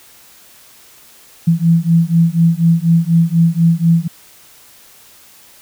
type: beating tone pair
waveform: sine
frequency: 164.81 / 168.91 Hz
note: E3 / E3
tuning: 0 / +43 cents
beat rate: 4.1 Hz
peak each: -12 dBFS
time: 1.47-4.08 s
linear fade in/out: 10 ms
effects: white hiss -44 dBFS RMS until 5.61 s